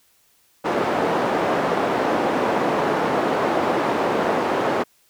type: band-pass noise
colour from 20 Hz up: white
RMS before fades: -21 dBFS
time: 0.64-4.84 s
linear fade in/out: 20 ms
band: 250 to 760 Hz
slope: 12 dB/octave
effects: white hiss -60 dBFS RMS until 5.09 s